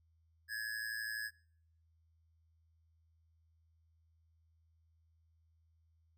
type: tone with amplitude modulation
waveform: square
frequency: 1686 Hz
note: G#6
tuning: 26 cents sharp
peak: -36 dBFS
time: 0.48-1.31 s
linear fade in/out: 50 ms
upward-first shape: sine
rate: 112 Hz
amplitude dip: 70%
effects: noise-tail reverb RT60 0.7 s tail -26 dB re dry + added 81 Hz sine -69 dBFS peak until 6.17 s